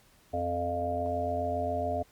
harmonic tone, 87.2 Hz, F2, 2 cents flat, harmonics 1 / 3 / 5 / 7 / 8, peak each -36 / -38 / -38 / -33 / -32 dBFS, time 0.33-2.03 s, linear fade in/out 10 ms, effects pink hiss -62 dBFS RMS until 2.11 s + Opus 48 kbps

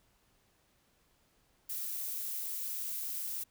violet noise with amplitude modulation, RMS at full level -36 dBFS, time 1.69-3.44 s, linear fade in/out 10 ms, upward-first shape sine, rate 262 Hz, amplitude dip 45%, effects pink hiss -71 dBFS RMS until 3.5 s

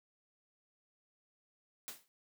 white noise with exponential decay, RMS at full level -41 dBFS, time 1.88-2.08 s, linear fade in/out 0 ms, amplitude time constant 42 ms, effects high-pass 150 Hz 12 dB/octave

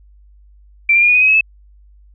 sine tone with pitch steps, 2349 / 2385 / 2421 / 2457 / 2494 / 2532 / 2570 / 2609 Hz, D7 / D7 / D#7 / D#7 / D#7 / D#7 / E7 / E7, 0 / +26 / -48 / -22 / +3 / +30 / -45 / -18 cents, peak -8 dBFS, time 0.89-1.41 s, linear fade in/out 5 ms, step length 65 ms, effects added 50 Hz sine -43 dBFS peak until 2.14 s

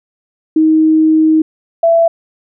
sine tone pair in turn, 315 / 667.5 Hz, D#4 / E5, +21 / +22 cents, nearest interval octave + minor second, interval 1301 cents, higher second, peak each -6 dBFS, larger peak neither, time 0.56-1.42 / 1.83-2.08 s, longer first, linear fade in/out 5 ms, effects none

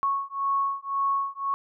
sine beating tone pair, 1103 / 1104.9 Hz, C#6 / C#6, -9 / -6 cents, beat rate 1.9 Hz, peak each -27 dBFS, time 0.03-1.54 s, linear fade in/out 0 ms, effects none

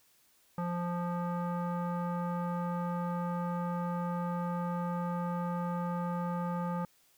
square tone with low-pass filter, 174.61 Hz, F3, in tune, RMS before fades -34 dBFS, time 0.58-6.85 s, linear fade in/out 2 ms, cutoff 1100 Hz, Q 3.4, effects white hiss -67 dBFS RMS until 7.17 s

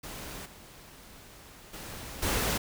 pink noise with level steps, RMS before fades -41 / -51 / -42 / -29 dBFS, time 0.03-2.58 s, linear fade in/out 10 ms, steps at 0.45 / 1.73 / 2.22 s, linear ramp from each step 10 ms, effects none

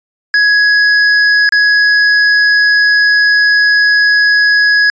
square tone with dropouts, 1672 Hz, G#6, 11 cents sharp, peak -7 dBFS, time 0.34-4.9 s, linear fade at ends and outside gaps 1 ms, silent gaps 1.491-1.523 s, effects resampled to 16000 Hz

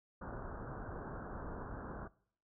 pink low-pass noise, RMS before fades -45 dBFS, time 0.21-2.08 s, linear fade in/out 10 ms, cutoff 1600 Hz, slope 96 dB/octave, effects noise-tail reverb RT60 0.6 s tail -22 dB re dry

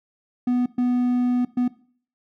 triangle tone bursts at uneven times, 246.9 Hz, B3, in tune, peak -16 dBFS, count 3, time 0.47-0.66 / 0.78-1.45 / 1.57-1.68 s, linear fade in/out 5 ms, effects noise-tail reverb RT60 0.5 s tail -19 dB re dry

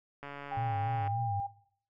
click train, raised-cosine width 0.5 ms, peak -28 dBFS, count 121, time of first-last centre 0.23-1.075 s, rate 142 Hz
sine tone, 799 Hz, G5, 33 cents sharp, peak -33 dBFS, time 0.51-1.47 s, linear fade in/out 10 ms
sine tone with vibrato, 110 Hz, A2, in tune, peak -33 dBFS, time 0.57-1.4 s, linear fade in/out 0 ms, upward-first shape sine, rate 3.5 Hz, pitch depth 140 cents each way
effects noise-tail reverb RT60 0.6 s tail -18 dB re dry

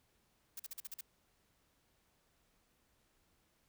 blue noise bursts, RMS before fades -45 dBFS, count 7, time 0.57-1.01 s, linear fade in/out 5 ms, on 26 ms, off 43 ms, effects pink hiss -75 dBFS RMS until 3.68 s

